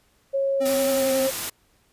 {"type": "tone with pitch glide", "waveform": "sine", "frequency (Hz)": [547, 533.6], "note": ["C#5", "C5"], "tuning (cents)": [-23, 34], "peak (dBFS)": -20, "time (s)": [0.33, 1.31], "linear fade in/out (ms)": 20, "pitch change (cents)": -43, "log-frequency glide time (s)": [0.88, 1.11]}
{"type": "tone with vibrato", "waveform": "square", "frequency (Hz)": 261.6, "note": "C4", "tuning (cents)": 0, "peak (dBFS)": -28, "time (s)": [0.6, 1.28], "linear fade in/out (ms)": 20, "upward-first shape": "triangle", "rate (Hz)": 11, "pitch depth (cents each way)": 44}
{"type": "noise", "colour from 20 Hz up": "white", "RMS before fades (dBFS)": -29, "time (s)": [0.65, 1.5], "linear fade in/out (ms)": 10}
{"effects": ["pink hiss -63 dBFS RMS until 1.92 s", "resampled to 32000 Hz"]}